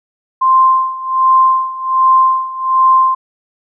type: tone with tremolo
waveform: sine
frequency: 1046.5 Hz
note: C6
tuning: in tune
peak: -5 dBFS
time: 0.41-3.15 s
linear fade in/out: 10 ms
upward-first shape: sine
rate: 1.3 Hz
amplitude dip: 85%
effects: none